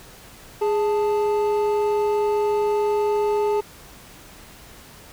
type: tone pair together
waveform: triangle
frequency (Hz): 415.3 / 877.5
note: G#4 / A5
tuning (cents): 0 / -5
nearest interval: octave + minor second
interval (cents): 1295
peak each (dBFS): -17 / -24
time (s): 0.61-3.61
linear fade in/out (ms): 10
effects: pink hiss -45 dBFS RMS until 5.12 s